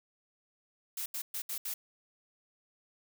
blue noise bursts at uneven times, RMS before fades -37 dBFS, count 5, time 0.97-1.06 / 1.14-1.22 / 1.34-1.42 / 1.49-1.58 / 1.65-1.74 s, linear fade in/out 5 ms, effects none

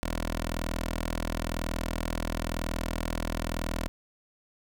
10% pulse tone with notch filter, 41 Hz, E1, 9 cents flat, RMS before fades -32 dBFS, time 0.03-3.88 s, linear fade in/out 0 ms, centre 130 Hz, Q 0.69, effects none

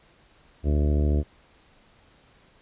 harmonic tone, 73.6 Hz, D2, 4 cents sharp, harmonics 1 / 2 / 3 / 4 / 5 / 6 / 7 / 8 / 9, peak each -20 / -30 / -32 / -32 / -34 / -38 / -40 / -43 / -42 dBFS, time 0.63-1.24 s, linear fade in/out 50 ms, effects pink hiss -58 dBFS RMS until 2.61 s + resampled to 8000 Hz

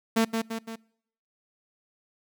sawtooth tone with echo, 225.5 Hz, A3, 43 cents sharp, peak -16 dBFS, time 0.16-0.25 s, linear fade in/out 10 ms, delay 170 ms, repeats 3, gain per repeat -5 dB, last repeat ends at 0.76 s, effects noise-tail reverb RT60 0.7 s tail -25 dB re dry

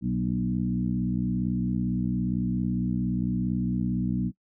harmonic tone with a mistuned harmonic, 61 Hz, B1, 21 cents flat, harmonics 1 / 2 / 3 / 4 / 5, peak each -37 / -31 / -27 / -30 / -35 dBFS, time 0.01-4.32 s, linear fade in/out 50 ms, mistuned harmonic 3, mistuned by +32 cents, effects noise-tail reverb RT60 0.1 s tail -23 dB re dry

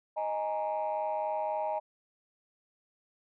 sine chord, D# suspended fourth, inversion none, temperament just, 622.3 / 829.7 / 933.4 Hz, D#5 / G#5 / A#5, 0 / -2 / +2 cents, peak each -32 / -33 / -35 dBFS, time 0.16-1.8 s, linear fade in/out 20 ms, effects tanh soft clip ceiling -24 dBFS

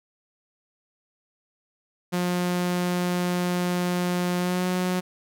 sawtooth tone with pitch glide, 178.1 to 182.05 Hz, F3 to F#3, +34 to -28 cents, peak -19 dBFS, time 2.12-5.01 s, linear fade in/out 20 ms, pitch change +38 cents, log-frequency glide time 4.38-4.65 s, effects none

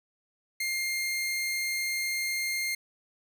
sawtooth tone, 2116 Hz, C7, 19 cents sharp, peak -25 dBFS, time 0.6-2.75 s, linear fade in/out 5 ms, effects none

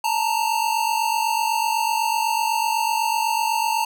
square tone pair together, 880 / 928 Hz, A5 / A#5, 0 / -8 cents, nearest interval minor second, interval 92 cents, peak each -23 dBFS, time 0.04-3.85 s, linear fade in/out 5 ms, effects none

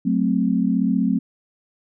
sine chord, F# diminished, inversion none, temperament equal, 185 / 220 / 261.6 Hz, F#3 / A3 / C4, 0 / 0 / 0 cents, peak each -21 dBFS, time 0.05-1.19 s, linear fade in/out 10 ms, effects none

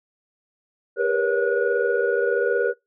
sine tone cluster, 399.5 / 474.8 / 496 / 556 / 1456 Hz, G4 / A#4 / B4 / C#5 / F#6, +33 / +32 / +7 / +5 / -28 cents, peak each -24 / -22 / -28 / -26 / -27 dBFS, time 0.96-2.74 s, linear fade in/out 50 ms, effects noise-tail reverb RT60 0.2 s tail -23 dB re dry + tanh soft clip ceiling -8 dBFS

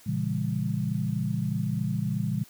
sine chord, A# diminished seventh, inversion none, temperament just, 116.54 / 139.85 / 167.82 / 201.4 Hz, A#2 / C#3 / E3 / G3, 0 / +16 / +31 / +47 cents, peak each -31 dBFS, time 0.06-2.44 s, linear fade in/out 10 ms, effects white hiss -54 dBFS RMS until 2.49 s

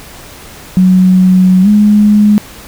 sine tone with pitch glide, 185 to 208.9 Hz, F#3 to G#3, 0 to +10 cents, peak -3 dBFS, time 0.77-2.38 s, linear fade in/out 0 ms, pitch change +210 cents, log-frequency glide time 1.62-1.68 s, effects pink hiss -32 dBFS RMS until 2.67 s

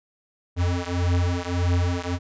square beating tone pair, 87.4 / 89.1 Hz, F2 / F2, +2 / +35 cents, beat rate 1.7 Hz, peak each -24 / -25 dBFS, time 0.56-2.19 s, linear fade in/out 50 ms, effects resampled to 16000 Hz

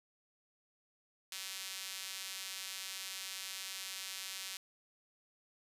sawtooth tone with high-pass filter, 190.7 Hz, G3, 47 cents flat, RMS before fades -44 dBFS, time 1.32-4.57 s, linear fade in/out 2 ms, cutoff 3300 Hz, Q 0.89, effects resampled to 32000 Hz

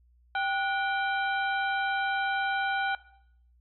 harmonic tone with a mistuned harmonic, 784 Hz, G5, in tune, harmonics 1 / 2 / 3 / 4 / 5, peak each -29 / -30 / -40 / -41 / -44 dBFS, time 0.35-2.95 s, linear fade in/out 2 ms, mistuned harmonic 2, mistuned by -120 cents, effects noise-tail reverb RT60 0.7 s tail -18 dB re dry + added 60 Hz sine -59 dBFS peak until 3.6 s

